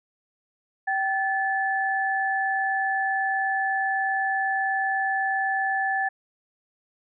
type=tone pair together; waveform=sine; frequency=774.6 / 1736 Hz; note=G5 / A6; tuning=-21 / -24 cents; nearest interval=octave + major second; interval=1397 cents; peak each=-25 dBFS; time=0.87-6.09 s; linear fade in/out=10 ms; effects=none